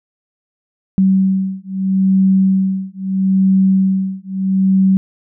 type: beating tone pair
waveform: sine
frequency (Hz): 190.6 / 191.37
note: G3 / G3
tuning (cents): -48 / -41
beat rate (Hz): 0.77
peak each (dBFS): -14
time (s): 0.98-4.97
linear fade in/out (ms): 0
effects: none